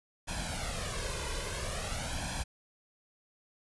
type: noise with flanger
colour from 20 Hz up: pink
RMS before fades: -36 dBFS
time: 0.27-2.44 s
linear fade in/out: 20 ms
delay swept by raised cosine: 1.2 to 2 ms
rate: 0.49 Hz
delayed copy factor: +0.75
effects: resampled to 24000 Hz